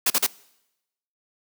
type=noise bursts; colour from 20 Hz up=white; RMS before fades=-20 dBFS; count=3; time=0.06-0.266 s; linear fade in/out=5 ms; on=42 ms; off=40 ms; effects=noise-tail reverb RT60 0.9 s tail -23 dB re dry + high-pass 200 Hz 12 dB/octave